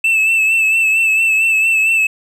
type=tone with vibrato; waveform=triangle; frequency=2637 Hz; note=E7; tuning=in tune; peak=-9 dBFS; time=0.04-2.07 s; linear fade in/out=5 ms; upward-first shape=sine; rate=4.4 Hz; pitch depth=37 cents each way; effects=none